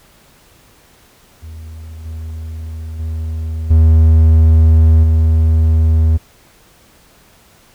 triangle tone with level steps, 79.9 Hz, D#2, 47 cents sharp, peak -26 / -21 / -16 / -3 / -6 dBFS, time 1.42-6.18 s, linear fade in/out 20 ms, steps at 2.05 / 2.99 / 3.7 / 5.03 s, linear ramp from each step 10 ms, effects pink hiss -48 dBFS RMS until 7.74 s

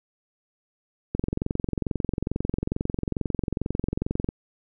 click train, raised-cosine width 3 ms, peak -12 dBFS, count 71, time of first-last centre 1.15-4.289 s, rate 22.3 Hz, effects none

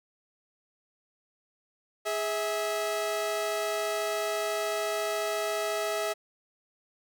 sawtooth tone pair together, 415.3 / 650 Hz, G#4 / E5, 0 / -24 cents, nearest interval minor sixth, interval 776 cents, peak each -29 / -26 dBFS, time 2.05-6.14 s, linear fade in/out 20 ms, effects none

